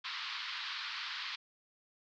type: band-pass noise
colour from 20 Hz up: white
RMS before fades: -41 dBFS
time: 0.04-1.36 s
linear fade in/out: 10 ms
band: 1000 to 4600 Hz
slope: 48 dB/octave
effects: none